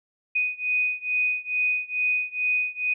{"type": "beating tone pair", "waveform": "sine", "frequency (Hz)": [2489, 2491.3], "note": ["D#7", "D#7"], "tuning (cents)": [0, 2], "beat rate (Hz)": 2.3, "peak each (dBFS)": [-25, -26], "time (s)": [0.35, 2.94], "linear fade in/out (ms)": 10, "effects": []}